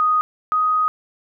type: tone pair in turn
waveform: sine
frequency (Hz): 1244.5 / 1251.3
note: D#6 / D#6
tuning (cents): 0 / +9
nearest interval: unison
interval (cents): 9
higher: second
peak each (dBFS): -14 / -15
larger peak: first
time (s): 0-0.21 / 0.52-0.88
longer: second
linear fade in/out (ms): 0
effects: none